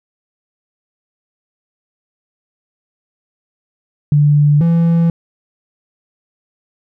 sine / triangle tone pair in turn, 146.83 / 167.59 Hz, D3 / E3, 0 / +29 cents, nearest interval major second, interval 229 cents, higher second, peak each -7 dBFS, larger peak neither, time 4.12-4.61 / 4.61-5.1 s, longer neither, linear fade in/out 2 ms, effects none

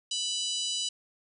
harmonic tone with a mistuned harmonic, 989 Hz, B5, 2 cents sharp, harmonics 3 / 4 / 5 / 6 / 7 / 8 / 9, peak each -33 / -35 / -37 / -39 / -40 / -41 / -42 dBFS, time 0.11-0.89 s, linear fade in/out 5 ms, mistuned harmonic 5, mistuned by -17 cents, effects none

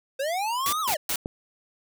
square linear two-way sweep, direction up then down, 517 to 1302 to 548 Hz, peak -26 dBFS, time 0.19-0.97 s, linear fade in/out 10 ms, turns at 0.81 s
white noise bursts, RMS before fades -27 dBFS, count 3, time 0.66-1.158 s, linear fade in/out 0 ms, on 66 ms, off 150 ms
click, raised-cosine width 2 ms, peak -16 dBFS, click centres 1.259 s
effects none

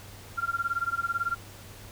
sine tone with tremolo, 1382 Hz, F6, 19 cents flat, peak -23 dBFS, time 0.37-1.36 s, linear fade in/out 20 ms, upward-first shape sine, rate 18 Hz, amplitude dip 95%, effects added 99 Hz sine -48 dBFS peak until 1.91 s + pink hiss -48 dBFS RMS until 1.91 s

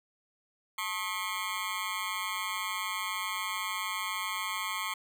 20% pulse tone with amplitude modulation, 1079 Hz, C#6, 47 cents flat, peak -23 dBFS, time 0.78-4.94 s, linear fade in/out 5 ms, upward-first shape sine, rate 193 Hz, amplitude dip 100%, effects none

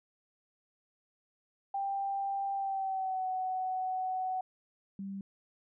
sine tone with pitch glide, 789 to 746.9 Hz, G5 to F#5, +11 to +16 cents, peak -31 dBFS, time 1.74-4.41 s, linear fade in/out 5 ms, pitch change -95 cents, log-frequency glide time 2.54-3.26 s
sine tone, 196 Hz, G3, in tune, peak -37 dBFS, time 4.99-5.21 s, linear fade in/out 2 ms
effects none

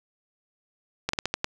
slowing click train, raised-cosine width 0.2 ms, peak -8 dBFS, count 6, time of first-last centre 1.09-1.444 s, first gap 44 ms, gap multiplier 1.24, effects none

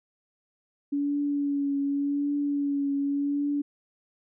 sine tone with vibrato, 284 Hz, C#4, 42 cents sharp, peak -24 dBFS, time 0.92-3.62 s, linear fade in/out 10 ms, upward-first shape triangle, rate 0.87 Hz, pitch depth 28 cents each way, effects none

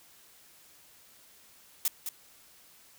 blue noise with echo, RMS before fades -27 dBFS, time 1.85-1.88 s, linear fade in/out 2 ms, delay 210 ms, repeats 1, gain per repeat -8 dB, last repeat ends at 2.09 s, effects white hiss -58 dBFS RMS until 2.98 s

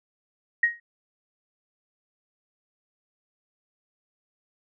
sine tone with exponential decay, 1880 Hz, A#6, 14 cents sharp, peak -14 dBFS, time 0.63-0.8 s, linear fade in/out 5 ms, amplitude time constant 36 ms, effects none

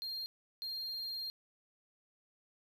triangle tone bursts at uneven times, 4206 Hz, C8, 8 cents sharp, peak -37 dBFS, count 2, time 0.02-0.26 / 0.62-1.3 s, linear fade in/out 0 ms, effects 11-bit

